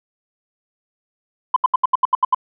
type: tone bursts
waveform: sine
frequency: 1014 Hz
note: B5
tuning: 45 cents sharp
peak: -9 dBFS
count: 9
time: 1.54-2.347 s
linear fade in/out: 5 ms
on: 23 ms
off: 75 ms
effects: tanh soft clip ceiling -5 dBFS